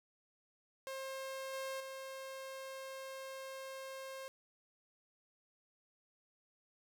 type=tone with level steps; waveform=sawtooth; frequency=533 Hz; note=C5; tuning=32 cents sharp; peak=-38 / -36 / -41 dBFS; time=0.87-4.28 s; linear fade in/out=0 ms; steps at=1.53 / 1.8 s; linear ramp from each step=5 ms; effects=none